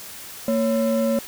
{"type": "ring-modulated tone", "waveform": "triangle", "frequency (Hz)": 392, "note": "G4", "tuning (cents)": 0, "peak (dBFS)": -13, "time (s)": [0.48, 1.19], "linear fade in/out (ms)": 2, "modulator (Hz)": 163, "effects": ["white hiss -38 dBFS RMS until 1.27 s"]}